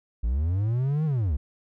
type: linear two-way sweep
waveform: triangle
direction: up then down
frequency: 51.6 to 160 to 61.5 Hz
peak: -20 dBFS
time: 0.23-1.37 s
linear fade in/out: 10 ms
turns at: 1.05 s
effects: none